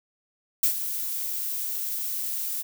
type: noise with ADSR envelope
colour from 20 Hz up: violet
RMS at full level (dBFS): -19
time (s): 0.63-2.63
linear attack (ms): 4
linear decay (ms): 93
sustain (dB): -11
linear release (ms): 22
effects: none